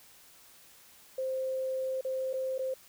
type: tone with dropouts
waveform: sine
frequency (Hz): 523.3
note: C5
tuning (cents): 0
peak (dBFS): -30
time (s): 1.18-2.74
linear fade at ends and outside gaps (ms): 5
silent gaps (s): 2.011-2.048 / 2.331-2.337 / 2.581-2.591
effects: white hiss -57 dBFS RMS until 2.88 s